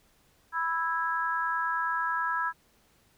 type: chord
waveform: sine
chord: E major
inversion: second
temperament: just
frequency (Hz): 988.9 / 1318.5 / 1648.1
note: B5 / E6 / G#6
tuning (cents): +2 / 0 / -14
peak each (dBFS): -31 / -31 / -31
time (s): 0.52-2.53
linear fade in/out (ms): 50
effects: pink hiss -65 dBFS RMS until 3.17 s